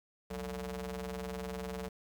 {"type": "ring-modulated tone", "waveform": "sawtooth", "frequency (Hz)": 130, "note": "C3", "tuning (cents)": -11, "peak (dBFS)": -31, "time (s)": [0.3, 1.89], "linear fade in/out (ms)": 10, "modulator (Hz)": 315, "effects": ["10-bit"]}